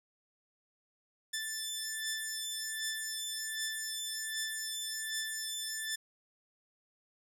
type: beating tone pair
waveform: 10% pulse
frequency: 1760 / 1761.3 Hz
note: A6 / A6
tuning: 0 / +1 cents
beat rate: 1.3 Hz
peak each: -29 / -31 dBFS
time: 1.33-5.96 s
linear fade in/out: 10 ms
effects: none